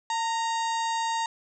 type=harmonic tone with a mistuned harmonic; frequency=933 Hz; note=A#5; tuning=1 cent sharp; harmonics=1 / 2 / 3 / 4 / 5 / 6 / 7 / 8 / 9; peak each=-26 / -36 / -41 / -38 / -43 / -49 / -41 / -43 / -52 dBFS; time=0.1-1.26 s; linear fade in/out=2 ms; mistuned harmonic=1; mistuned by=-46 cents; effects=none